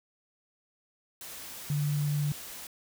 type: tone in noise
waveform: sine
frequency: 146.83 Hz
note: D3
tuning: in tune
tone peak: -26 dBFS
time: 1.7-2.32 s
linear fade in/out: 2 ms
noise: white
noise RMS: -43 dBFS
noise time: 1.21-2.67 s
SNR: +14 dB
effects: none